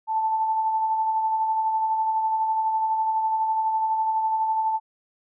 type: tone with tremolo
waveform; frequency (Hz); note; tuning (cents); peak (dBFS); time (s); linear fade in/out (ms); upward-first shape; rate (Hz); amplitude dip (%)
sine; 881; A5; +2; -19; 0.07-4.8; 50; sine; 12; 35
effects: none